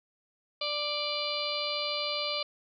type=harmonic tone; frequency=589 Hz; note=D5; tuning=5 cents sharp; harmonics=1 / 2 / 4 / 5 / 6 / 7 / 8; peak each=-36 / -39 / -38 / -38 / -39 / -36 / -37 dBFS; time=0.61-2.43 s; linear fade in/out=5 ms; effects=none